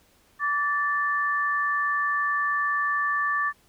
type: tone pair together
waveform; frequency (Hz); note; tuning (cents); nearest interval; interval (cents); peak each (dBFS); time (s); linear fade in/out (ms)
sine; 1158 / 1764.7; D6 / A6; -25 / +5; perfect fifth; 730; -25; 0.39-3.53; 50
effects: pink hiss -61 dBFS RMS until 3.68 s